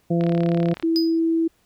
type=harmonic tone; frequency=170 Hz; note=F3; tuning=46 cents flat; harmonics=1 / 2 / 3 / 4; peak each=-19 / -23 / -27 / -30 dBFS; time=0.1-0.74 s; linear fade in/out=10 ms
type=click train; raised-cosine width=0.3 ms; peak=-18 dBFS; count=23; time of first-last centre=0.21-0.826 s; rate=35.7 Hz
type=tone; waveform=sine; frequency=328.2 Hz; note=E4; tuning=8 cents flat; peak=-17 dBFS; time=0.83-1.48 s; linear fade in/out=10 ms
type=tone with exponential decay; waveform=triangle; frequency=4978 Hz; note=D#8; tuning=in tune; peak=-18 dBFS; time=0.96-1.19 s; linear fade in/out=0 ms; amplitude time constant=50 ms
effects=pink hiss -63 dBFS RMS until 1.65 s